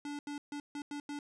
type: tone bursts at uneven times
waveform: square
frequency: 289.9 Hz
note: D4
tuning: 22 cents flat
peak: -39 dBFS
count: 6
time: 0.05-0.19 / 0.27-0.38 / 0.52-0.6 / 0.75-0.82 / 0.91-1 / 1.09-1.19 s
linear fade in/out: 2 ms
effects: resampled to 22050 Hz